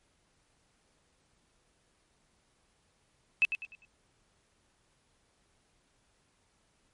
sine tone with echo, 2612 Hz, E7, 17 cents flat, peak -20 dBFS, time 3.42-3.45 s, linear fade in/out 0 ms, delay 100 ms, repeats 4, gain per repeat -9 dB, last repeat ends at 3.85 s, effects pink hiss -71 dBFS RMS until 6.93 s + MP3 48 kbps

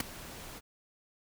pink noise with ADSR envelope, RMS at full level -26 dBFS, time 0-0.61 s, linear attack 4 ms, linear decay 8 ms, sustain -20 dB, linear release 40 ms, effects none

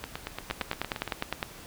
two click trains, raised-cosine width 0.3 ms, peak -12 / -17 dBFS, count 10 / 10, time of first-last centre 0.51-1.428 / 0.04-1.077 s, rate 9.8 / 8.68 Hz, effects pink hiss -47 dBFS RMS until 1.66 s

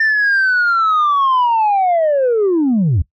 sine linear sweep, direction down, 1795 to 72.2 Hz, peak -9 dBFS, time 0-3.02 s, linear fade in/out 5 ms, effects noise-tail reverb RT60 0.1 s tail -20 dB re dry + tanh soft clip ceiling -9 dBFS

